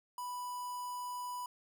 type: tone with notch filter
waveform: square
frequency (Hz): 987.8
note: B5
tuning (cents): 0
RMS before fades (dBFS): -41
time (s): 0.18-1.46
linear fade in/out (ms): 2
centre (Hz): 3400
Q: 1.1
effects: none